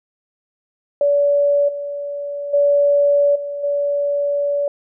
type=tone with level steps; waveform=sine; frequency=573 Hz; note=D5; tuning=43 cents flat; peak=-12 / -23 / -11 / -23 / -16 dBFS; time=1.01-4.68 s; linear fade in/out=2 ms; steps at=1.68 / 2.53 / 3.35 / 3.63 s; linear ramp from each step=10 ms; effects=none